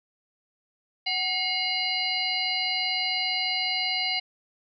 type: tone cluster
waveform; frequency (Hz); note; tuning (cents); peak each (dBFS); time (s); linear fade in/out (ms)
sine; 751 / 2158 / 2867 / 4107 / 4764; F#5 / C#7 / F7 / C8 / D8; +26 / -47 / +45 / -33 / +24; -34 / -30 / -31 / -30 / -31; 1.06-4.2; 10
effects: none